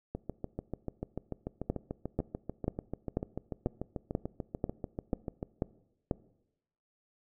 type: two click trains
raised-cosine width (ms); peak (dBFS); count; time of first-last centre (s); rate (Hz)
2; -16 / -22; 10 / 37; 1.7-6.112 / 0.15-5.429; 2.04 / 6.82
effects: noise-tail reverb RT60 0.9 s tail -21 dB re dry